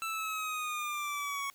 25% pulse linear sweep, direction down, 1330 to 1108.7 Hz, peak -30 dBFS, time 0.02-1.5 s, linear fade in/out 0 ms, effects white hiss -62 dBFS RMS until 1.54 s

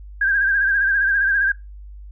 sine tone with vibrato, 1600 Hz, G6, 35 cents sharp, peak -15 dBFS, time 0.21-1.52 s, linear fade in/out 5 ms, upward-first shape sine, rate 15 Hz, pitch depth 60 cents each way, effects noise-tail reverb RT60 0.2 s tail -19 dB re dry + added 50 Hz sine -35 dBFS peak until 2.11 s

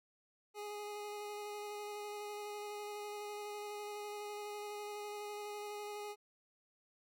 25% pulse tone with vibrato, 415.3 Hz, G#4, in tune, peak -39 dBFS, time 0.54-6.16 s, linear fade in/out 50 ms, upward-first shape square, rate 12 Hz, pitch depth 10 cents each way, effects none

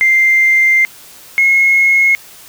sine tone pair in turn, 2093 / 2166 Hz, C7 / C#7, 0 / -41 cents, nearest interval minor second, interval 59 cents, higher second, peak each -6 dBFS, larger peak neither, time 0.01-0.85 / 1.38-2.15 s, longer first, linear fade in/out 0 ms, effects tanh soft clip ceiling -2 dBFS + white hiss -38 dBFS RMS until 2.48 s

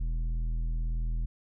sine tone with tanh clipping, 40.84 Hz, E1, 15 cents flat, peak -29 dBFS, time 0-1.26 s, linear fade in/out 10 ms, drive 9 dB, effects none

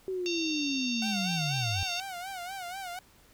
sine linear sweep, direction down, 382.9 to 87.31 Hz, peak -30 dBFS, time 0.08-1.83 s, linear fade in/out 0 ms
harmonic tone, 912 Hz, A#5, 38 cents flat, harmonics 3 / 4 / 5 / 6 / 7, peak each -35 / -37 / -39 / -41 / -42 dBFS, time 0.26-2 s, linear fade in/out 0 ms
sawtooth tone with vibrato, 740 Hz, F#5, in tune, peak -33 dBFS, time 1.02-2.99 s, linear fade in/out 2 ms, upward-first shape sine, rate 4.1 Hz, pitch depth 110 cents each way
effects pink hiss -60 dBFS RMS until 3.33 s

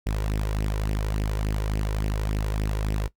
sawtooth tone with flanger, 52.2 Hz, G#1, 10 cents sharp, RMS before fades -26 dBFS, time 0.06-3.08 s, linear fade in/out 10 ms, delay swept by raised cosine 0.36 to 2.16 ms, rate 3.5 Hz, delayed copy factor +0.6, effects noise-tail reverb RT60 0.1 s tail -17 dB re dry

